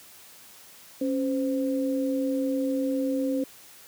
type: tone pair together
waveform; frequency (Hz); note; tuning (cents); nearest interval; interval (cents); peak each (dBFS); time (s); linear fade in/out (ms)
sine; 273.9 / 517; C#4 / C5; -21 / -21; major seventh; 1100; -25 / -29; 1.01-3.44; 5
effects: white hiss -50 dBFS RMS until 3.87 s + high-pass 80 Hz 12 dB/octave